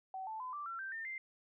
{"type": "tone with pitch steps", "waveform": "sine", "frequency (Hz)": [760, 878.1, 1014.5, 1172.1, 1354.2, 1564.5, 1807.6, 2088], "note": ["F#5", "A5", "B5", "D6", "E6", "G6", "A6", "C7"], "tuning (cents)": [46, -4, 46, -4, 46, -4, 46, -4], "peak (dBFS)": -40, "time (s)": [0.14, 1.18], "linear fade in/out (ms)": 2, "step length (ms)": 130, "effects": []}